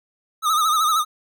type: tone with vibrato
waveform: square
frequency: 1257 Hz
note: D#6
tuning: 17 cents sharp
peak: -17 dBFS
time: 0.42-1.05 s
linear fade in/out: 50 ms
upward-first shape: sine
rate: 13 Hz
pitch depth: 79 cents each way
effects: none